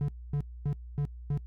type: tone bursts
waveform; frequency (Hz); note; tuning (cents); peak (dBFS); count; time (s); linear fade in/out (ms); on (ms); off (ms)
triangle; 144.5; D3; -28; -24; 5; 0.01-1.375; 0; 73; 250
effects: noise-tail reverb RT60 0.1 s tail -21 dB re dry + added 60 Hz sine -41 dBFS peak until 1.46 s